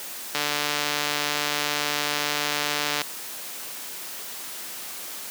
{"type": "click train", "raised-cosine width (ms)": 0.2, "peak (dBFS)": -7, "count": 393, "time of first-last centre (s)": [0.35, 3.017], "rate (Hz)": 147, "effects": ["white hiss -36 dBFS RMS until 5.3 s", "high-pass 200 Hz 12 dB/octave"]}